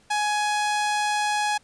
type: tone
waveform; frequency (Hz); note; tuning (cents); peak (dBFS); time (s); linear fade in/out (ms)
sawtooth; 837; G#5; +13; -18; 0.1-1.58; 10
effects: pink hiss -59 dBFS RMS until 1.63 s + resampled to 22050 Hz